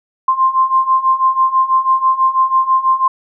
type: beating tone pair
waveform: sine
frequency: 1046.5 / 1052.6 Hz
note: C6 / C6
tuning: 0 / +10 cents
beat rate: 6.1 Hz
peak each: -15 / -12 dBFS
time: 0.28-3.08 s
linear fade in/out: 5 ms
effects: none